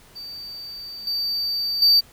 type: tone with level steps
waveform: triangle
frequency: 4622 Hz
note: D8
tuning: 28 cents flat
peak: -32 / -21 / -11 dBFS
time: 0.15-2.01 s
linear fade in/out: 20 ms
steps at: 1.07 / 1.82 s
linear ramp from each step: 2 ms
effects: pink hiss -51 dBFS RMS until 2.12 s